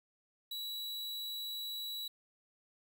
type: tone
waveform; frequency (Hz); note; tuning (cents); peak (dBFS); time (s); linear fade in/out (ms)
45% pulse; 3916; B7; -15; -39; 0.51-2.08; 5
effects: 11-bit